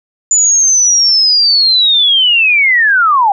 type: linear sweep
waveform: sine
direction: down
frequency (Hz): 7040 to 772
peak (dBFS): -6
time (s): 0.31-3.32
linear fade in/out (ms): 2
effects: none